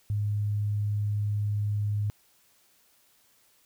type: tone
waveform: sine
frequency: 103.83 Hz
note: G#2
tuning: in tune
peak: -25 dBFS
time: 0.1-2.1 s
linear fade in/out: 0 ms
effects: white hiss -64 dBFS RMS until 3.65 s